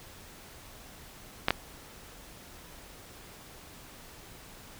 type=clicks; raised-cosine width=0.3 ms; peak=-7 dBFS; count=2; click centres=1.484 / 1.506 s; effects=pink hiss -50 dBFS RMS until 4.79 s

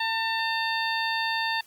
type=harmonic tone; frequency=900 Hz; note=A5; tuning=39 cents sharp; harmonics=1 / 2 / 3 / 4 / 5; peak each=-29 / -29 / -33 / -33 / -35 dBFS; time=0-1.61 s; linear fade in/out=5 ms; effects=white hiss -56 dBFS RMS until 1.66 s + Opus 32 kbps

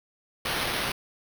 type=noise with sample-and-hold; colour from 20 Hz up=blue; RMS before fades=-29 dBFS; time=0.45-0.92 s; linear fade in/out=5 ms; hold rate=7350 Hz; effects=none

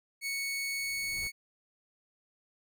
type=tone; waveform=sawtooth; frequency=2217 Hz; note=C#7; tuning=in tune; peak=-29 dBFS; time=0.21-1.32 s; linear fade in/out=50 ms
type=noise with exponential growth; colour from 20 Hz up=brown; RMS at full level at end=-44 dBFS; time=0.48-1.27 s; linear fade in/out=0 ms; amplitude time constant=170 ms
effects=none

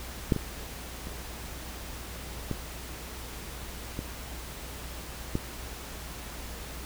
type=clicks; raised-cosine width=3 ms; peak=-9 / -17 / -27 / -16 / -19 / -14 dBFS; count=6; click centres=0.322 / 0.363 / 1.071 / 2.513 / 3.991 / 5.354 s; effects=added 60 Hz sine -42 dBFS peak until 6.85 s + pink hiss -42 dBFS RMS until 6.85 s

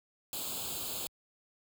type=noise with comb filter; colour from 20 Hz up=white; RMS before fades=-38 dBFS; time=0.33-1.07 s; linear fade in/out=0 ms; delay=0.26 ms; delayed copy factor=+0.85; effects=high-pass 60 Hz 12 dB/octave

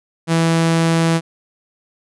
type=tone; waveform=sawtooth; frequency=164.81 Hz; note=E3; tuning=in tune; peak=-9 dBFS; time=0.27-1.21 s; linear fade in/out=50 ms; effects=resampled to 24000 Hz

